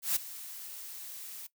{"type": "noise with ADSR envelope", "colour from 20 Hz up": "blue", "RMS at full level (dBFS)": -27, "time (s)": [0.02, 1.47], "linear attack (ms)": 140, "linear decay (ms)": 10, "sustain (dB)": -17, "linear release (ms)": 8, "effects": ["noise-tail reverb RT60 0.1 s tail -18 dB re dry"]}